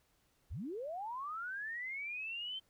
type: linear sweep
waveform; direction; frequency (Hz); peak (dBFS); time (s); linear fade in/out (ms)
sine; up; 42.71 to 3127; -39; 0.5-2.6; 20
effects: pink hiss -74 dBFS RMS until 2.69 s